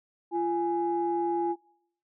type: tone pair together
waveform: sine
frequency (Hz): 344 / 830.6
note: F4 / G#5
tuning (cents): -26 / 0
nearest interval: octave + minor third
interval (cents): 1526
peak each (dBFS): -27 / -28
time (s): 0.31-1.56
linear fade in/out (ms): 50
effects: noise-tail reverb RT60 0.8 s tail -26 dB re dry + tanh soft clip ceiling -17 dBFS